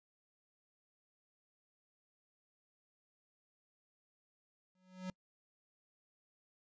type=tone with exponential growth; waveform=square; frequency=185 Hz; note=F#3; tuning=in tune; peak=-38 dBFS; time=4.75-5.1 s; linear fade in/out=2 ms; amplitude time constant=74 ms; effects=noise-tail reverb RT60 0.1 s tail -26 dB re dry + resampled to 16000 Hz